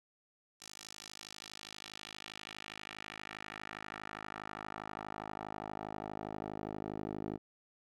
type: tone with band-pass filter sweep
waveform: 10% pulse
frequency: 52.4 Hz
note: G#1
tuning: 16 cents sharp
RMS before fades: -45 dBFS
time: 0.6-7.38 s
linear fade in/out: 20 ms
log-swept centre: 6500 to 390 Hz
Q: 1.4
effects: none